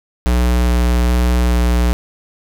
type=tone with vibrato; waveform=square; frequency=60.5 Hz; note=B1; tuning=35 cents flat; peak=-12 dBFS; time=0.26-1.93 s; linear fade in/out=0 ms; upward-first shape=square; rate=1.2 Hz; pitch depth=9 cents each way; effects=none